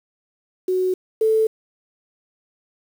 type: tone pair in turn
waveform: sine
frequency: 370 / 440 Hz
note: F#4 / A4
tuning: 0 / 0 cents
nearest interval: minor third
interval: 300 cents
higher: second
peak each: -17 / -14 dBFS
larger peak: second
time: 0.68-0.94 / 1.21-1.47 s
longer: neither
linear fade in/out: 5 ms
effects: 7-bit